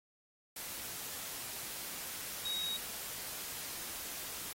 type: tone in noise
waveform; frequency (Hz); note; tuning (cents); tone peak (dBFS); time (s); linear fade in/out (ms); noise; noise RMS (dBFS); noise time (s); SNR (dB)
sine; 3797; A#7; +31; -35; 2.45-2.77; 5; white; -43; 0.56-4.53; +5
effects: AAC 48 kbps